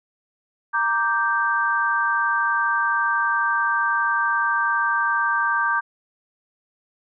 sine chord, G minor, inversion first, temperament equal, 932.3 / 1174.7 / 1568 Hz, Bb5 / D6 / G6, 0 / 0 / 0 cents, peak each -25 / -23 / -21 dBFS, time 0.73-5.81 s, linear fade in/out 20 ms, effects none

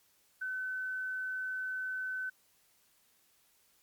sine tone, 1517 Hz, F#6, 43 cents sharp, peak -34 dBFS, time 0.41-2.3 s, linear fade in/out 10 ms, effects white hiss -69 dBFS RMS until 3.82 s + MP3 96 kbps

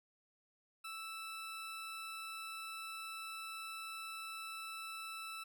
20% pulse tone, 1318.5 Hz, E6, in tune, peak -39 dBFS, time 0.84-5.44 s, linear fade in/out 10 ms, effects none

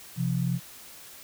sine tone pair together, 130.81 / 172.38 Hz, C3 / F3, 0 / -22 cents, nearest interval perfect fourth, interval 478 cents, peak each -27 dBFS, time 0.16-0.6 s, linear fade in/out 50 ms, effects white hiss -47 dBFS RMS until 1.23 s

